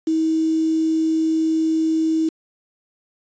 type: tone with quantisation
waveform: sine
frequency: 319.9 Hz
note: D#4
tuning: 48 cents sharp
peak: -16 dBFS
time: 0.07-2.29 s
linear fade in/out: 5 ms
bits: 6
effects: resampled to 16000 Hz